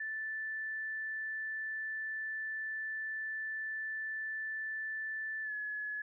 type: tone with pitch glide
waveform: sine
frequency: 1758 to 1702 Hz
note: A6 to G#6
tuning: -2 to +42 cents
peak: -36 dBFS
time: 0-6.02 s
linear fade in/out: 5 ms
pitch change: -56 cents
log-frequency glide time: 5.43-5.53 s
effects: none